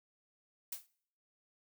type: noise with exponential decay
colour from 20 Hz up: blue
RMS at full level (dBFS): -36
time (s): 0.72-0.87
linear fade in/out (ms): 5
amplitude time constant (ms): 32
effects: noise-tail reverb RT60 0.6 s tail -22 dB re dry